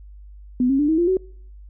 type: tone with pitch steps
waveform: sine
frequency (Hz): 250 / 271.1 / 293.9 / 318.6 / 345.5 / 374.6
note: B3 / C#4 / D4 / D#4 / F4 / F#4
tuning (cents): +21 / -38 / +1 / +41 / -19 / +21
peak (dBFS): -15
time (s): 0.6-1.17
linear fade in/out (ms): 2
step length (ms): 95
effects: noise-tail reverb RT60 0.6 s tail -25 dB re dry + added 50 Hz sine -39 dBFS peak until 1.69 s